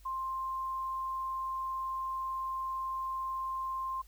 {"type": "tone", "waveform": "sine", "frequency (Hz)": 1053, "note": "C6", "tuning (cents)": 11, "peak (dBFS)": -33, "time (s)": [0.05, 4.02], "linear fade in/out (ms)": 10, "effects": ["added 50 Hz sine -54 dBFS peak until 4.07 s", "white hiss -65 dBFS RMS until 4.07 s"]}